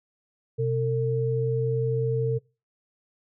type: tone pair together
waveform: sine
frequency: 126.78 / 451.8 Hz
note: B2 / A4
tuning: +46 / +46 cents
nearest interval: octave + minor seventh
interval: 2200 cents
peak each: -25 dBFS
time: 0.58-2.39 s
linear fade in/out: 20 ms
effects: noise-tail reverb RT60 0.3 s tail -23 dB re dry